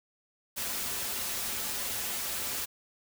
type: noise with comb filter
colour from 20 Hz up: white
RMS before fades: -34 dBFS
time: 0.56-2.66 s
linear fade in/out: 20 ms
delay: 6.4 ms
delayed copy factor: -0.55
effects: none